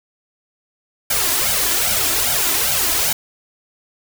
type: noise with flanger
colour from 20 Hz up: white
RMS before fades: -18 dBFS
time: 1.1-3.13 s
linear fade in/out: 5 ms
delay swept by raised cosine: 1.3 to 3 ms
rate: 2.5 Hz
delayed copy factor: +0.8
effects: none